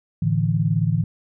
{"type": "chord", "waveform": "sine", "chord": "A suspended fourth", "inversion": "none", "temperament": "equal", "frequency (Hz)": [110, 146.83, 164.81], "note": ["A2", "D3", "E3"], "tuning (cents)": [0, 0, 0], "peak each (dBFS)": [-22, -22, -21], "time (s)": [0.22, 1.04], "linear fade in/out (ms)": 5, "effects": []}